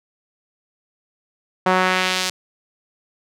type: tone with band-pass filter sweep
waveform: sawtooth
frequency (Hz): 185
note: F#3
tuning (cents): 0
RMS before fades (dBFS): -19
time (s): 1.66-2.3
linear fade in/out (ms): 5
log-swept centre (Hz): 940 to 5500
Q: 1
effects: none